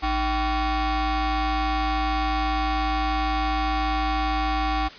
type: ring-modulated tone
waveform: 30% pulse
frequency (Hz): 359.6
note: F#4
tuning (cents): -49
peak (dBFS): -16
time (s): 0.02-4.89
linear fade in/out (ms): 20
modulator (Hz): 413
effects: white hiss -42 dBFS RMS until 4.98 s + resampled to 11025 Hz